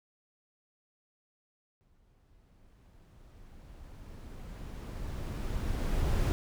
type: noise with exponential growth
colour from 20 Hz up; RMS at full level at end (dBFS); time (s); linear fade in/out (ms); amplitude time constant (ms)
brown; -27; 1.81-6.32; 0; 980
effects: none